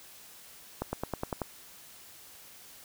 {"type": "accelerating click train", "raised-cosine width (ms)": 1, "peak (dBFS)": -17, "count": 7, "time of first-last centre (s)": [0.82, 1.417], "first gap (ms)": 110, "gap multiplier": 0.96, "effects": ["white hiss -52 dBFS RMS until 2.84 s"]}